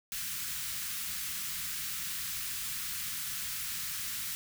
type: band-stop noise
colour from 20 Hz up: white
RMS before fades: -37 dBFS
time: 0.12-4.35 s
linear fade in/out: 0 ms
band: 200 to 1300 Hz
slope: 24 dB/octave
effects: none